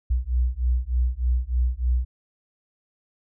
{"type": "beating tone pair", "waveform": "sine", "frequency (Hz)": [60, 63.3], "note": ["B1", "B1"], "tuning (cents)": [-49, 43], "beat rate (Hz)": 3.3, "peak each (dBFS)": -23, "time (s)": [0.1, 2.05], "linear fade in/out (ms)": 10, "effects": []}